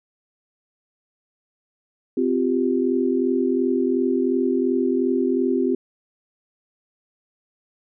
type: chord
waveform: sine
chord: C suspended fourth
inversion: none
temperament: equal with one note detuned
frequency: 258.6 / 349.2 / 392 Hz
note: C4 / F4 / G4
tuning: -20 / 0 / 0 cents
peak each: -21 / -23 / -23 dBFS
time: 2.17-5.75 s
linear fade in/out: 5 ms
effects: none